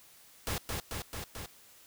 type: noise with echo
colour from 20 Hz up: pink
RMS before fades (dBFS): -34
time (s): 0.47-0.58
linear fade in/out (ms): 0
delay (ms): 220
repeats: 4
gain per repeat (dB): -2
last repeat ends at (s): 1.46
effects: white hiss -58 dBFS RMS until 1.86 s